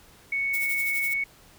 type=tone; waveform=sine; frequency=2217 Hz; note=C#7; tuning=in tune; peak=-24 dBFS; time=0.32-1.24 s; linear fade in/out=5 ms
type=noise with tremolo; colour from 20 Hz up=violet; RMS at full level=-32 dBFS; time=0.53-1.14 s; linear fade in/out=10 ms; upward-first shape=sine; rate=12 Hz; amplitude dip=65%
effects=pink hiss -54 dBFS RMS until 1.58 s